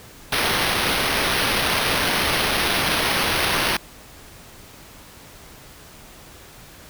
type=noise with sample-and-hold; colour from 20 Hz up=white; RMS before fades=-21 dBFS; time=0.32-3.77 s; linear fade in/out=5 ms; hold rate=7350 Hz; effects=pink hiss -44 dBFS RMS until 6.89 s